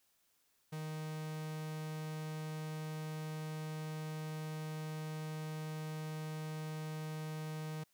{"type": "tone", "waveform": "45% pulse", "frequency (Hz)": 155.56, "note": "D#3", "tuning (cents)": 0, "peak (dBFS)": -40, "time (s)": [0.72, 7.84], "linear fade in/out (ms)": 10, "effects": ["white hiss -75 dBFS RMS until 7.93 s"]}